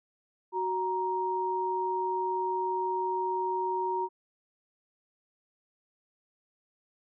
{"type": "tone pair together", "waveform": "sine", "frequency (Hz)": [371.8, 937], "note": ["F#4", "A#5"], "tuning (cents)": [8, 9], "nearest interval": "octave + major third", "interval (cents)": 1601, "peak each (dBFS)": [-32, -29], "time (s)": [0.52, 4.09], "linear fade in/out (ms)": 50, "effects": []}